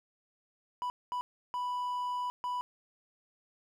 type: tone bursts at uneven times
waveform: triangle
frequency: 987.8 Hz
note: B5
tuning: in tune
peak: -30 dBFS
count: 4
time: 0.82-0.9 / 1.12-1.21 / 1.54-2.3 / 2.44-2.61 s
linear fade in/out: 0 ms
effects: none